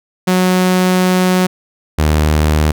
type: tone pair in turn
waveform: sawtooth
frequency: 183.6 / 76.53 Hz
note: F#3 / D#2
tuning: -13 / -28 cents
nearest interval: octave + minor third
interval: 1515 cents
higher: first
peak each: -6 dBFS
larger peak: neither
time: 0.27-1.47 / 1.98-2.72 s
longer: first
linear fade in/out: 10 ms
effects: none